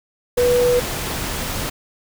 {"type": "tone in noise", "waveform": "sine", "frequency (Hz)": 489.9, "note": "B4", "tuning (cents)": -14, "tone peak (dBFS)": -13, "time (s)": [0.37, 0.8], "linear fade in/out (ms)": 10, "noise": "pink", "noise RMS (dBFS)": -25, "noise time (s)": [0.37, 1.7], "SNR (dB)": 9, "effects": []}